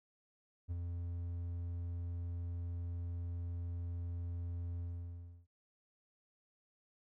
triangle tone with ADSR envelope, 86.4 Hz, F2, 18 cents flat, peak -33 dBFS, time 0.68-5.47 s, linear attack 32 ms, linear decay 28 ms, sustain -3 dB, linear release 670 ms, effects none

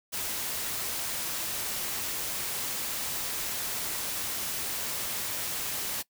white noise, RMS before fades -33 dBFS, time 0.12-6.03 s, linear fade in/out 20 ms, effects noise-tail reverb RT60 0.1 s tail -21 dB re dry

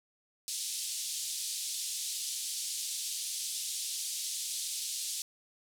white band-pass noise, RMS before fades -37 dBFS, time 0.48-5.22 s, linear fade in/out 0 ms, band 3400 to 10000 Hz, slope 24 dB/octave, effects none

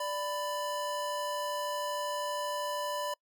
square tone pair together, 587.3 / 996.4 Hz, D5 / B5, 0 / +15 cents, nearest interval major sixth, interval 915 cents, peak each -36 / -36 dBFS, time 0-3.14 s, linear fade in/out 5 ms, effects noise-tail reverb RT60 0.1 s tail -26 dB re dry

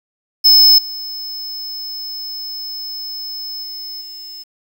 square tone with level steps, 5210 Hz, E8, 21 cents flat, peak -6 / -25 / -27 / -31 dBFS, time 0.44-4.44 s, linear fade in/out 20 ms, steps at 0.78 / 3.63 / 4.01 s, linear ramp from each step 5 ms, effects 8-bit

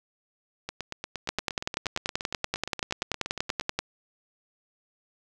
two click trains, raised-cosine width 0.2 ms, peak -9 / -16 dBFS, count 27 / 26, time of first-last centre 1.29-3.79 / 0.69-3.611 s, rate 10.4 / 8.56 Hz, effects none

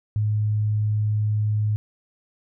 sine tone, 106.2 Hz, G#2, 39 cents sharp, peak -19 dBFS, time 0.16-1.76 s, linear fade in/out 0 ms, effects none

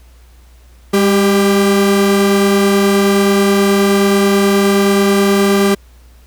45% pulse tone pair together, 201.4 / 393.4 Hz, G3 / G4, +47 / +6 cents, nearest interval octave, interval 1159 cents, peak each -12 dBFS, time 0.93-5.75 s, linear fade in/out 10 ms, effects added 60 Hz sine -40 dBFS peak until 6.26 s + pink hiss -51 dBFS RMS until 6.26 s

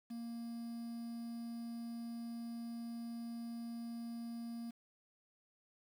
triangle tone with quantisation, 233.1 Hz, A#3, in tune, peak -40 dBFS, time 0.1-4.71 s, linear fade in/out 10 ms, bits 10, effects none

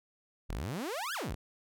sawtooth exponential two-way sweep, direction up then down, 34.65 to 1760 to 34.65 Hz, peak -31 dBFS, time 0.49-1.35 s, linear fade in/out 10 ms, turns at 1.14 s, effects none

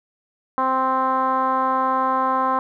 10% pulse tone with low-pass filter, 261.6 Hz, C4, in tune, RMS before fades -20 dBFS, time 0.58-2.59 s, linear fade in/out 0 ms, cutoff 1100 Hz, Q 3.9, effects none

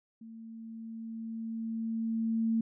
sine tone with level ramp, 225.5 Hz, A3, 43 cents sharp, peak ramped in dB -45 to -25 dBFS, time 0.21-2.61 s, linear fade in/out 5 ms, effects none

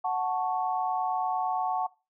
sine chord, F# minor, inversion none, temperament equal, 740 / 880 / 1108.7 Hz, F#5 / A5 / C#6, 0 / 0 / 0 cents, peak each -28 / -31 / -33 dBFS, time 0.04-1.87 s, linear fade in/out 10 ms, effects noise-tail reverb RT60 0.3 s tail -22 dB re dry

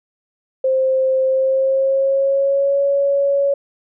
sine tone with pitch glide, 525 to 559.4 Hz, C5 to C#5, +6 to +16 cents, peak -13 dBFS, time 0.64-3.54 s, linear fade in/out 5 ms, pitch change +110 cents, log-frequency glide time 1.25-2.81 s, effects none

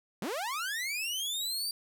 sawtooth linear sweep, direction up, 160 to 4722 Hz, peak -29 dBFS, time 0.22-1.71 s, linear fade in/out 2 ms, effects none

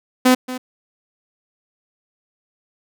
sawtooth tone with echo, 254.2 Hz, C4, 50 cents flat, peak -6 dBFS, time 0.25-0.35 s, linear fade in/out 10 ms, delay 230 ms, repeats 1, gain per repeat -15 dB, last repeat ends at 0.58 s, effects none

